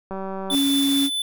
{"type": "click train", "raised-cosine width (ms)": 1, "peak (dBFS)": -18, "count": 85, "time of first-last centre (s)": [0.11, 0.547], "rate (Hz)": 192}
{"type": "tone with tremolo", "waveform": "square", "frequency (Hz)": 3500, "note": "A7", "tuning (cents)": -10, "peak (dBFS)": -22, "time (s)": [0.5, 1.22], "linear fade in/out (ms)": 2, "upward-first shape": "triangle", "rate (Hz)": 4.6, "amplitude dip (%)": 30}
{"type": "noise", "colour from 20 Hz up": "white", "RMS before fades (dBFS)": -32, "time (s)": [0.5, 1.1], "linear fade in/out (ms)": 50}
{"type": "tone", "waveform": "sine", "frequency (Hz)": 277.2, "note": "C#4", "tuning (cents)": 0, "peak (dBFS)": -18, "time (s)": [0.5, 1.1], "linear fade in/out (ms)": 50}
{"effects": []}